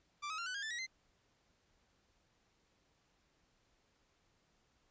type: tone with pitch steps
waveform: sawtooth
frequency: 1174.7 / 1273.6 / 1380.9 / 1497.2 / 1623.3 / 1760.1 / 1908.3 / 2069 Hz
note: D6 / D#6 / F6 / F#6 / G#6 / A6 / A#6 / C7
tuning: 0 / +40 / -20 / +20 / -40 / 0 / +40 / -20 cents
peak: -36 dBFS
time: 0.22-0.868 s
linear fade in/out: 20 ms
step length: 81 ms
effects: pink hiss -75 dBFS RMS until 4.9 s + resampled to 16000 Hz